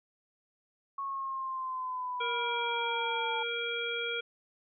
sine exponential sweep, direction down, 1104 to 886 Hz, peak -33 dBFS, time 0.98-3.43 s, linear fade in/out 5 ms
harmonic tone, 470 Hz, A#4, 14 cents sharp, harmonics 1 / 3 / 5 / 7, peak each -37 / -37 / -37 / -37 dBFS, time 2.2-4.21 s, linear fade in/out 10 ms
effects none

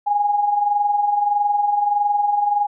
sine tone with amplitude modulation, 823 Hz, G#5, 16 cents flat, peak -13 dBFS, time 0.06-2.67 s, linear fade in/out 20 ms, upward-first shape sine, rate 21.6 Hz, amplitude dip 55%, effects none

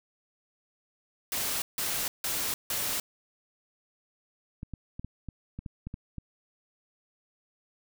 white noise bursts, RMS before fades -31 dBFS, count 4, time 1.32-3 s, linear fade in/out 2 ms, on 300 ms, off 160 ms
clicks, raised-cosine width 5 ms, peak -25 dBFS, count 10, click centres 4.631 / 4.737 / 4.995 / 5.046 / 5.287 / 5.59 / 5.662 / 5.87 / 5.941 / 6.183 s
effects none

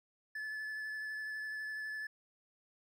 triangle tone with vibrato, 1731 Hz, A6, 29 cents flat, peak -37 dBFS, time 0.35-2.07 s, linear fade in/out 5 ms, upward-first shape triangle, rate 12 Hz, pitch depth 16 cents each way, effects none

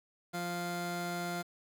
25% pulse tone pair together, 174.61 / 698.4 Hz, F3 / F5, 0 / 0 cents, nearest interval 2 octaves, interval 2400 cents, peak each -34 / -34 dBFS, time 0.33-1.43 s, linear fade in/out 20 ms, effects 10-bit

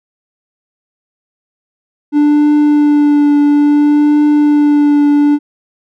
triangle tone with vibrato, 293.7 Hz, D4, in tune, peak -4 dBFS, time 2.12-5.39 s, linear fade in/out 50 ms, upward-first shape triangle, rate 0.59 Hz, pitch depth 20 cents each way, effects none

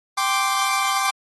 sawtooth chord, G suspended fourth, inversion none, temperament equal, 784 / 1046.5 / 1174.7 Hz, G5 / C6 / D6, 0 / 0 / 0 cents, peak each -21 / -21 / -18 dBFS, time 0.17-1.11 s, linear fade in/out 10 ms, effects AAC 32 kbps

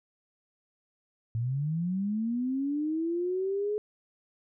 sine linear sweep, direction up, 110 to 425.4 Hz, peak -27 dBFS, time 1.35-3.78 s, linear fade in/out 0 ms, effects none

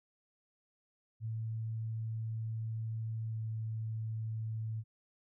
sine tone with pitch glide, 111.7 to 110.8 Hz, A2 to A2, +27 to +13 cents, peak -35 dBFS, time 1.2-4.84 s, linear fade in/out 50 ms, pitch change -14 cents, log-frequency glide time 3.28-3.38 s, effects none

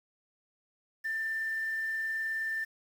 triangle tone with tremolo, 1784 Hz, A6, 23 cents sharp, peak -26 dBFS, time 1.04-2.65 s, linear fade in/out 20 ms, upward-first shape triangle, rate 19 Hz, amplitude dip 25%, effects tanh soft clip ceiling -28 dBFS + 9-bit

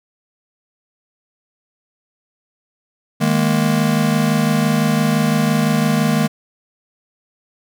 square chord, D# suspended fourth, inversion none, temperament just, 155.56 / 207.4 / 233.3 Hz, D#3 / G#3 / A#3, 0 / -2 / +2 cents, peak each -19 dBFS, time 3.2-6.28 s, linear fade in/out 20 ms, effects none

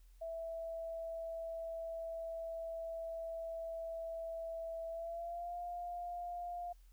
sine tone with pitch glide, 659 to 702.2 Hz, E5 to F5, -1 to +9 cents, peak -40 dBFS, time 0.21-6.73 s, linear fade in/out 10 ms, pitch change +110 cents, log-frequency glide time 4.89-5.56 s, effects added 42 Hz sine -58 dBFS peak until 6.92 s + white hiss -75 dBFS RMS until 6.92 s

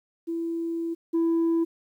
sine tone pair in turn, 333.2 / 331.8 Hz, E4 / E4, +19 / +11 cents, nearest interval unison, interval 8 cents, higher first, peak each -26 / -18 dBFS, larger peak second, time 0.27-0.95 / 1.13-1.65 s, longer first, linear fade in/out 20 ms, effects tanh soft clip ceiling -19 dBFS + 10-bit

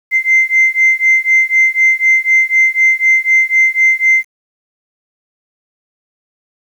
sine beating tone pair, 2078 / 2082 Hz, C7 / C7, -12 / -9 cents, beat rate 4 Hz, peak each -10 dBFS, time 0.11-4.25 s, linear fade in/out 50 ms, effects tanh soft clip ceiling -2 dBFS + 7-bit

